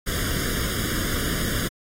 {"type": "noise with comb filter", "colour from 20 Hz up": "pink", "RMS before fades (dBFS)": -26, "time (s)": [0.06, 1.69], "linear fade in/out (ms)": 20, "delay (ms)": 0.59, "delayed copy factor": 1, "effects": ["AAC 48 kbps"]}